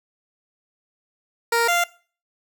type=tone pair in turn; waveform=15% pulse; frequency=466.2 / 695.1 Hz; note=A#4 / F5; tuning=0 / -8 cents; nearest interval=perfect fifth; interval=692 cents; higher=second; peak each=-11 dBFS; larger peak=neither; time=1.52-1.68 / 1.68-1.84 s; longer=neither; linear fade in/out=5 ms; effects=noise-tail reverb RT60 0.4 s tail -21 dB re dry